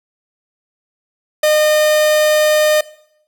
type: tone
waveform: 45% pulse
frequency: 610 Hz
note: D#5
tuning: 34 cents flat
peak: -10 dBFS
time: 1.43-2.81 s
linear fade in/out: 5 ms
effects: noise-tail reverb RT60 0.7 s tail -19 dB re dry